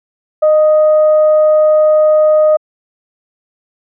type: tone with frequency modulation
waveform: sine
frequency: 615 Hz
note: D#5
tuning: 20 cents flat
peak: -5 dBFS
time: 0.42-2.57 s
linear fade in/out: 10 ms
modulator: 631 Hz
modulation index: 0.27
effects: high-pass 400 Hz 12 dB/octave